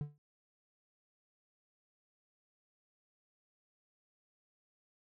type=tone with exponential decay; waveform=triangle; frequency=146.83 Hz; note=D3; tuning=in tune; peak=-30 dBFS; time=0.01-0.18 s; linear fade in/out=0 ms; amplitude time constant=35 ms; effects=none